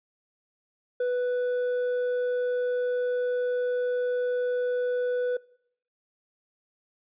sine tone with hard clipping, 494.5 Hz, B4, 2 cents sharp, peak -25 dBFS, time 1-5.37 s, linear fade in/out 5 ms, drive 4 dB, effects noise-tail reverb RT60 0.7 s tail -23 dB re dry + resampled to 8000 Hz

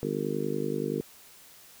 harmonic tone, 50.5 Hz, G#1, 48 cents flat, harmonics 3 / 4 / 5 / 6 / 7 / 8 / 9, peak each -36 / -37 / -35 / -38 / -35 / -35 / -34 dBFS, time 0.03-1.01 s, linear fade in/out 0 ms, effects white hiss -53 dBFS RMS until 1.8 s

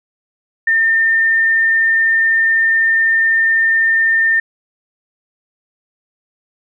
sine tone, 1808 Hz, A6, 47 cents sharp, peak -10 dBFS, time 0.67-4.4 s, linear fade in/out 5 ms, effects none

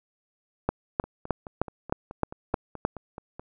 two click trains, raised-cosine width 1 ms, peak -9 / -24 dBFS, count 8 / 12, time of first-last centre 0.69-2.85 / 1.04-3.395 s, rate 3.24 / 4.67 Hz, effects none

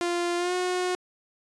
sawtooth tone with pitch glide, 347.7 to 362.9 Hz, F4 to F#4, -8 to -34 cents, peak -21 dBFS, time 0.01-0.95 s, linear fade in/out 0 ms, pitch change +74 cents, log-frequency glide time 0.37-0.54 s, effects resampled to 22050 Hz

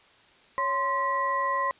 sine tone cluster, 556 / 1043 / 1936 Hz, C#5 / C6 / B6, +5 / -6 / -35 cents, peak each -33 / -25 / -32 dBFS, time 0.58-1.71 s, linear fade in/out 0 ms, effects white hiss -57 dBFS RMS until 1.79 s + resampled to 8000 Hz

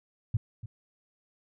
sine tone with echo, 110 Hz, A2, in tune, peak -22 dBFS, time 0.34-0.37 s, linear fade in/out 5 ms, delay 290 ms, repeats 1, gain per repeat -14 dB, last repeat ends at 0.66 s, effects none

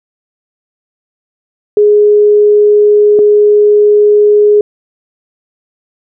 sine tone pair in turn, 416.8 / 416.8 Hz, G#4 / G#4, +6 / +6 cents, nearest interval unison, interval 0 cents, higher neither, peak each -3 dBFS, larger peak neither, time 1.77-3.19 / 3.19-4.61 s, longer neither, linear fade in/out 2 ms, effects none

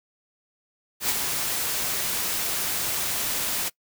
white noise with ADSR envelope, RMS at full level -22 dBFS, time 1-3.7 s, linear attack 96 ms, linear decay 29 ms, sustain -5 dB, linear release 25 ms, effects noise-tail reverb RT60 0.1 s tail -23 dB re dry

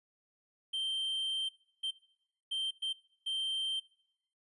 triangle tone bursts at uneven times, 3136 Hz, G7, in tune, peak -31 dBFS, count 5, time 0.73-1.49 / 1.83-1.91 / 2.51-2.71 / 2.82-2.93 / 3.26-3.8 s, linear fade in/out 10 ms, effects noise-tail reverb RT60 0.8 s tail -22 dB re dry + resampled to 24000 Hz

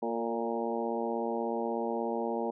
harmonic tone with a mistuned harmonic, 116.54 Hz, A#2, in tune, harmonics 2 / 3 / 4 / 5 / 6 / 7 / 8, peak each -36 / -37 / -35 / -38 / -41 / -38 / -41 dBFS, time 0.02-2.51 s, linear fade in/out 10 ms, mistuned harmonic 4, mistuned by -30 cents, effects none

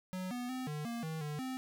square tone with pitch steps, 184.9 / 245.7 / 256.7 / 150.1 / 234.2 / 159.4 / 149.1 / 259.1 Hz, F#3 / B3 / C4 / D3 / A#3 / D#3 / D3 / C4, -1 / -9 / -33 / +38 / +8 / +42 / +27 / -17 cents, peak -38 dBFS, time 0.13-1.57 s, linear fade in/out 0 ms, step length 180 ms, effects none

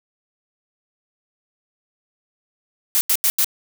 blue noise bursts, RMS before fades -17 dBFS, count 4, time 2.95-3.445 s, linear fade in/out 0 ms, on 60 ms, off 85 ms, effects none

